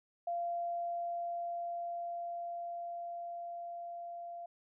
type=tone with level ramp; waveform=sine; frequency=690 Hz; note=F5; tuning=21 cents flat; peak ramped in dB=-33 to -42 dBFS; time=0.27-4.46 s; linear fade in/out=5 ms; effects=none